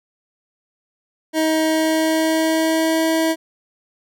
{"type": "tone with pitch glide", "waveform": "25% pulse", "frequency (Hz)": [316.6, 322.9], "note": ["D#4", "E4"], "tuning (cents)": [30, -36], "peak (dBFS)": -12, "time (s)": [1.33, 3.36], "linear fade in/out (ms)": 50, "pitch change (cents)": 34, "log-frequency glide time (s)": [1.64, 3.07], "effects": []}